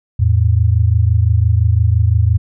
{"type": "tone pair together", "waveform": "sine", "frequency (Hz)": [84, 109.86], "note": ["E2", "A2"], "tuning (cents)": [33, -2], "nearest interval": "perfect fourth", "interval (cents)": 465, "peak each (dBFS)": -12, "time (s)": [0.19, 2.38], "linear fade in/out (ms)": 10, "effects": []}